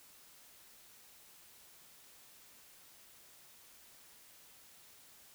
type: silence
effects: white hiss -60 dBFS RMS until 5.34 s